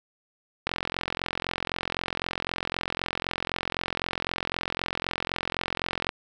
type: click train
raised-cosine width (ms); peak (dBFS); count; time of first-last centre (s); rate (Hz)
0.3; -11; 239; 0.67-6.091; 43.9
effects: none